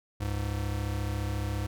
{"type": "tone pair together", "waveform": "square", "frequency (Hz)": [68.7, 103.1], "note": ["C#2", "G#2"], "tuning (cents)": [-15, -12], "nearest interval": "perfect fifth", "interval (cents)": 703, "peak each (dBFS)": [-34, -32], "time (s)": [0.2, 1.67], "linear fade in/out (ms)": 10, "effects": []}